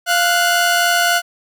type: tone pair together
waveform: sawtooth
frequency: 696 / 1475.6 Hz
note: F5 / F#6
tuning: -6 / -5 cents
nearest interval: octave + minor second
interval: 1301 cents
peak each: -12 dBFS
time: 0.06-1.22 s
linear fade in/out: 50 ms
effects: none